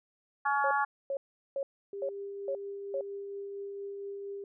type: harmonic tone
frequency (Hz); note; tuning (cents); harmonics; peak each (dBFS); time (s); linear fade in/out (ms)
281.8; C#4; +29; 3 / 4 / 5 / 6; -29 / -31 / -33 / -35; 0.45-0.85; 10
type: tone bursts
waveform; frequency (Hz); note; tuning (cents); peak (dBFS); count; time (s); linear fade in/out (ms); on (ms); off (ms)
sine; 550; C#5; -14; -30; 6; 0.64-3.01; 2; 70; 390
type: tone with tremolo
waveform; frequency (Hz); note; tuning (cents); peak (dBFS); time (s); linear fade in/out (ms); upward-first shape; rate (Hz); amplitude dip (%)
sine; 399.2; G4; +32; -36; 1.93-4.44; 2; triangle; 4.3; 25
effects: none